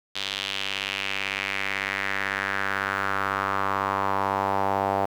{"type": "tone with band-pass filter sweep", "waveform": "sawtooth", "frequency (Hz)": 98, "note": "G2", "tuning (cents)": 0, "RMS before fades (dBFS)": -27, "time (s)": [0.15, 5.06], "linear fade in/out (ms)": 10, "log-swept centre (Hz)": [3500, 760], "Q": 2.9, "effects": ["8-bit"]}